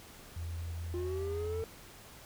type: tone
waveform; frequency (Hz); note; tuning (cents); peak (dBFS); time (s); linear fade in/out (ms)
sine; 83.9; E2; +31; -36; 0.36-1.63; 5
type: linear sweep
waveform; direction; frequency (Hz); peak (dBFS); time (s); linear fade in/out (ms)
triangle; up; 349.2 to 451.8; -32; 0.94-1.64; 0
effects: tanh soft clip ceiling -27 dBFS + pink hiss -53 dBFS RMS until 2.25 s